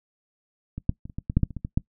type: clicks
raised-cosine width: 5 ms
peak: -20 / -8 / -25 / -29 / -18 / -15 / -6 / -8 / -26 / -20 / -17 / -9 dBFS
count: 12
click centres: 0.78 / 0.894 / 1.055 / 1.098 / 1.185 / 1.299 / 1.37 / 1.433 / 1.507 / 1.567 / 1.649 / 1.775 s
effects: noise-tail reverb RT60 0.1 s tail -21 dB re dry